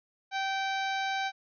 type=harmonic tone; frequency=776 Hz; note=G5; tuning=18 cents flat; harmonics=1 / 2 / 3 / 4 / 5 / 6 / 7 / 8; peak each=-31 / -35 / -38 / -44 / -40 / -48 / -50 / -51 dBFS; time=0.31-1.32 s; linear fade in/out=50 ms; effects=none